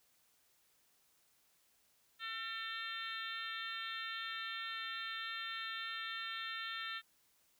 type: harmonic tone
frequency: 450.2 Hz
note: A4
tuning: 40 cents sharp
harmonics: 3 / 4 / 5 / 6 / 7 / 8 / 9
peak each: -46 / -45 / -52 / -51 / -50 / -47 / -53 dBFS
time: 2.19-7.02 s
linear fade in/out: 50 ms
effects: white hiss -73 dBFS RMS until 7.59 s